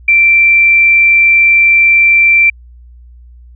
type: tone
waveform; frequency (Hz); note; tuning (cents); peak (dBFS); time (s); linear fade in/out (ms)
sine; 2349; D7; 0; -4; 0.08-2.5; 5
effects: added 60 Hz sine -34 dBFS peak until 3.55 s